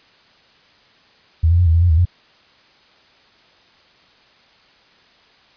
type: tone with pitch steps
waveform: sine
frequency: 81.2 / 85.8 / 88.9 / 81.3 / 84.2 / 88.2 / 79 / 88.6 Hz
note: E2 / F2 / F2 / E2 / E2 / F2 / D#2 / F2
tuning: -26 / -30 / +31 / -23 / +37 / +18 / +27 / +25 cents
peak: -10 dBFS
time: 1.43-2.054 s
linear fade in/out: 10 ms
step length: 78 ms
effects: white hiss -52 dBFS RMS until 5.56 s + resampled to 11025 Hz